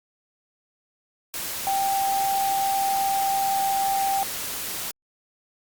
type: tone in noise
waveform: sine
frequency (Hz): 784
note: G5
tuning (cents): 0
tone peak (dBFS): -21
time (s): 1.67-4.23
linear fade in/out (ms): 0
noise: white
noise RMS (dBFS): -31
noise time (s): 1.34-4.91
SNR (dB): +7
effects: Opus 48 kbps